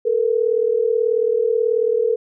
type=tone pair together; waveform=sine; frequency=440 / 478.4 Hz; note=A4 / A#4; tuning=0 / +45 cents; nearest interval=minor second; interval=145 cents; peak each=-18 dBFS; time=0.05-2.16 s; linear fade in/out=10 ms; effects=none